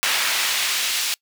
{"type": "noise with high-pass filter sweep", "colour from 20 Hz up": "brown", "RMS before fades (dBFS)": -22, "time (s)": [0.03, 1.14], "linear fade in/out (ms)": 0, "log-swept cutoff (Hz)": [2000, 3600], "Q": 0.86, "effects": ["noise-tail reverb RT60 0.1 s tail -25 dB re dry"]}